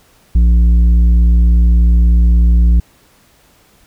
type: tone with tanh clipping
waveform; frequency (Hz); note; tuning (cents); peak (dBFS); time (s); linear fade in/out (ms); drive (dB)
sine; 58.27; A#1; 0; -7; 0.35-2.8; 5; 7
effects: pink hiss -50 dBFS RMS until 3.86 s